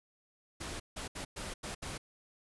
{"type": "noise bursts at uneven times", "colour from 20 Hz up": "pink", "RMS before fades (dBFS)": -41, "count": 6, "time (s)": [[0.6, 0.8], [0.96, 1.08], [1.15, 1.25], [1.36, 1.54], [1.63, 1.75], [1.82, 1.98]], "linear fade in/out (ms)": 10, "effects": ["resampled to 24000 Hz"]}